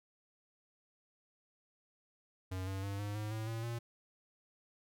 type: tone with pitch steps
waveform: square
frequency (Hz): 93.2 / 96.32 / 99.54 / 102.88 / 106.32 / 109.88 / 113.56 / 117.36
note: F#2 / G2 / G2 / G#2 / G#2 / A2 / A#2 / A#2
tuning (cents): +13 / -30 / +27 / -16 / +41 / -2 / -45 / +12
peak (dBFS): -38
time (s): 2.51-3.79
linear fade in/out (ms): 10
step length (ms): 160
effects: none